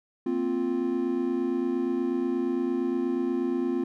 triangle chord, Bb suspended second, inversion none, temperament equal, 233.1 / 261.6 / 349.2 Hz, Bb3 / C4 / F4, 0 / 0 / 0 cents, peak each -31 / -26 / -26 dBFS, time 0.26-3.84 s, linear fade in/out 5 ms, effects none

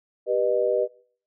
sine chord, G augmented, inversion none, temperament just, 392 / 490 / 612.5 Hz, G4 / B4 / D#5, 0 / -14 / -27 cents, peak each -26 / -23 / -24 dBFS, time 0.26-0.88 s, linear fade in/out 50 ms, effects noise-tail reverb RT60 0.5 s tail -21 dB re dry

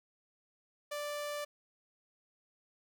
sawtooth tone, 587.3 Hz, D5, in tune, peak -33 dBFS, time 0.91-1.45 s, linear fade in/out 10 ms, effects none

